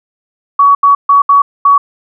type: tone bursts at uneven times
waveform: sine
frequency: 1128 Hz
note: C#6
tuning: 30 cents sharp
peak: -3 dBFS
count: 5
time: 0.59-0.75 / 0.83-0.95 / 1.09-1.22 / 1.29-1.42 / 1.65-1.78 s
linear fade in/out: 5 ms
effects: none